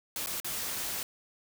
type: noise with dropouts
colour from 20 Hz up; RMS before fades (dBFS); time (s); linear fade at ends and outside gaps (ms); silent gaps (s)
white; -35; 0.16-1.03; 1; 0.261-0.271 / 0.401-0.445
effects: none